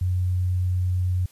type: tone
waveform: sine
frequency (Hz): 90.9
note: F#2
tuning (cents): -30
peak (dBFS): -20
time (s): 0.01-1.26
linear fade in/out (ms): 5
effects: white hiss -56 dBFS RMS until 1.31 s + resampled to 32000 Hz